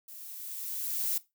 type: noise with level ramp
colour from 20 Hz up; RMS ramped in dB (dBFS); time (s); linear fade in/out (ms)
violet; -47 to -29; 0.08-1.18; 5
effects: noise-tail reverb RT60 0.2 s tail -17 dB re dry